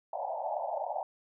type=band-pass noise; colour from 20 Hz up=pink; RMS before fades=-35 dBFS; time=0.13-1.03 s; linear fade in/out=2 ms; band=570 to 900 Hz; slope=96 dB/octave; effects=none